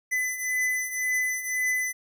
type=beating tone pair; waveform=square; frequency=2008 / 2009.9 Hz; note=B6 / B6; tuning=+28 / +30 cents; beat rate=1.9 Hz; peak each=-32 / -27 dBFS; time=0.11-1.93 s; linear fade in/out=20 ms; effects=none